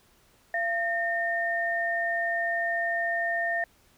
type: tone pair together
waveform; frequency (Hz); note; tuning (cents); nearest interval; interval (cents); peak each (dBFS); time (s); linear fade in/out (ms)
sine; 683 / 1823.4; F5 / A#6; -39 / -39; octave + perfect fourth; 1700; -29 / -27; 0.54-3.64; 2
effects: pink hiss -62 dBFS RMS until 3.97 s

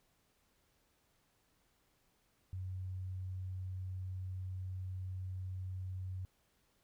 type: tone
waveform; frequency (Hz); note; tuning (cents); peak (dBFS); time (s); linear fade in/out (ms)
sine; 93; F#2; +9; -39; 2.53-6.25; 0
effects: pink hiss -75 dBFS RMS until 6.83 s

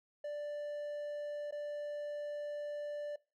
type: tone with dropouts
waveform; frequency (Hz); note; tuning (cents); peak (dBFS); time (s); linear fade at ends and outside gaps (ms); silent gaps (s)
triangle; 588; D5; +2; -36; 0.24-3.16; 5; 1.51-1.523
effects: noise-tail reverb RT60 0.3 s tail -22 dB re dry

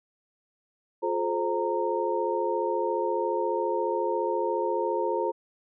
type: tone cluster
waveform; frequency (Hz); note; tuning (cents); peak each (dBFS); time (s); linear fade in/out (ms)
sine; 353.7 / 428.1 / 525 / 924; F4 / A4 / C5 / A#5; +22 / -47 / +6 / -16; -30; 1.02-5.32; 20
effects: none

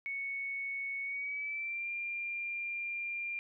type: tone with pitch glide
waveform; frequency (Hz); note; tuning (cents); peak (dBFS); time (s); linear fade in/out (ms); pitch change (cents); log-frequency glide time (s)
sine; 2217 to 2390; C#7 to D7; 0 to +30; -35; 0.06-3.39; 0; +130; 1.02-1.9
effects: none

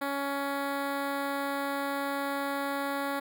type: tone with notch filter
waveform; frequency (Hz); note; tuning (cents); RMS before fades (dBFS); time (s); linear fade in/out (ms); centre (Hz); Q
10% pulse; 279.5; C#4; +14; -32; 0.01-3.2; 10; 6200; 0.7
effects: none

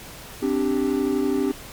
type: chord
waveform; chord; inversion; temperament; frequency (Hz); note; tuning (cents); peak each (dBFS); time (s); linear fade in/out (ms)
triangle; C suspended second; none; equal; 261.6 / 293.7 / 392; C4 / D4 / G4; 0 / 0 / 0; -22; 0.42-1.52; 10
effects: pink hiss -40 dBFS RMS until 1.72 s + MP3 96 kbps

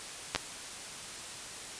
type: clicks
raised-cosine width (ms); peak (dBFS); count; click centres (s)
0.2; -11; 2; 0.349 / 0.36
effects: white hiss -43 dBFS RMS until 1.79 s + resampled to 22050 Hz

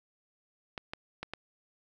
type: clicks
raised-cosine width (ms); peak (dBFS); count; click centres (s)
0.3; -21; 4; 0.778 / 0.935 / 1.23 / 1.336
effects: 10-bit

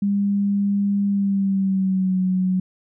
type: tone with pitch glide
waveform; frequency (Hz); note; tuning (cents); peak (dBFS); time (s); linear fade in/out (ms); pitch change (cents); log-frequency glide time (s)
sine; 200.9 to 185.29; G3 to F#3; +43 to +3; -17; 0.02-2.6; 5; -140; 1.07-2.2
effects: none

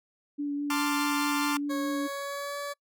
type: tone with vibrato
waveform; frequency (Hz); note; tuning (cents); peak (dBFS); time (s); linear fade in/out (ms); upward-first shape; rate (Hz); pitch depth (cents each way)
sine; 288; D4; -34; -28; 0.38-2.08; 20; sine; 4.8; 13
type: chord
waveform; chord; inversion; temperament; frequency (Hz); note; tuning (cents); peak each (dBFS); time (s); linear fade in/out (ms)
sawtooth; D minor seventh; second; equal with one note detuned; 884.6 / 1046.5 / 1174.7 / 1396.9; A5 / C6 / D6 / F6; +9 / 0 / 0 / 0; -30; 0.7-1.57; 2
type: tone with pitch glide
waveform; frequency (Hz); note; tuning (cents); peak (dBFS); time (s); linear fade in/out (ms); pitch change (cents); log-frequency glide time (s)
20% pulse; 550 to 572; C#5 to D5; -14 to -46; -28; 1.69-2.74; 20; +68; 1.86-2.58
effects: noise-tail reverb RT60 0.1 s tail -26 dB re dry

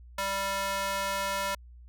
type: tone with high-pass filter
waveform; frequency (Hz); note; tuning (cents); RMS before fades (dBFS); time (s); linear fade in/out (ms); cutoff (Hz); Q
square; 196; G3; 0; -31; 0.18-1.55; 5; 850; 1.2
effects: added 60 Hz sine -47 dBFS peak until 1.88 s

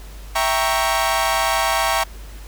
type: chord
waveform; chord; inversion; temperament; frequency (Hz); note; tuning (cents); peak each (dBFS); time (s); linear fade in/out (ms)
sawtooth; E diminished seventh; none; equal; 659.3 / 784 / 932.3 / 1108.7; E5 / G5 / Bb5 / Db6; 0 / 0 / 0 / 0; -19; 0.35-2.04; 10
effects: added 50 Hz sine -34 dBFS peak until 2.47 s + pink hiss -44 dBFS RMS until 2.47 s

